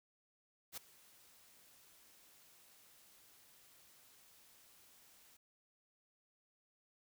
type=noise with ADSR envelope; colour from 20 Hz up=white; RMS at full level=-44 dBFS; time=0.72-5.37 s; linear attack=54 ms; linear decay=5 ms; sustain=-21 dB; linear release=5 ms; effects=none